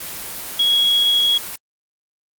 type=tone in noise; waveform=sine; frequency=3322 Hz; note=G#7; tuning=in tune; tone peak=-13 dBFS; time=0.59-1.38 s; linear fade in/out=5 ms; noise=white; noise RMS=-30 dBFS; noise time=0-1.56 s; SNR=+14 dB; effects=Opus 24 kbps